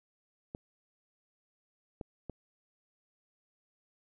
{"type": "clicks", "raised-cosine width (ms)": 2, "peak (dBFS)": -26, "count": 3, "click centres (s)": [0.549, 2.012, 2.297], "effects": []}